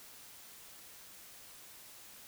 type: silence
effects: white hiss -54 dBFS RMS until 2.27 s